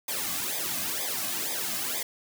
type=noise with flanger; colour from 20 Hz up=white; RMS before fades=-31 dBFS; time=0.08-2.03 s; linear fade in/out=5 ms; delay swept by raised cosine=0.7 to 2.2 ms; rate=2.1 Hz; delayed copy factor=-0.9; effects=none